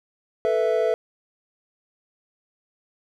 triangle chord, A suspended second, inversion none, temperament equal, 440 / 493.9 / 659.3 Hz, A4 / B4 / E5, 0 / 0 / 0 cents, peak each -21 / -22 / -21 dBFS, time 0.45-0.94 s, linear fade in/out 0 ms, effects none

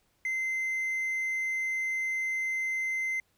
triangle tone, 2071 Hz, C7, 18 cents flat, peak -26 dBFS, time 0.25-3.2 s, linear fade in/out 2 ms, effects tanh soft clip ceiling -22 dBFS + pink hiss -71 dBFS RMS until 3.37 s

